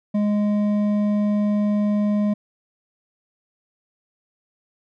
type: tone with hard clipping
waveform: sine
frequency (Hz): 207.5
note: G#3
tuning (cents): -1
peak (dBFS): -19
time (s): 0.14-2.34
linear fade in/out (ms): 10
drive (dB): 7
effects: none